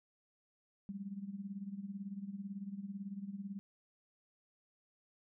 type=tone with tremolo; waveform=sine; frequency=198.1 Hz; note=G3; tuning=18 cents sharp; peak=-38 dBFS; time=0.89-3.59 s; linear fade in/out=0 ms; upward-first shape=sine; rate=18 Hz; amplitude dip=75%; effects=none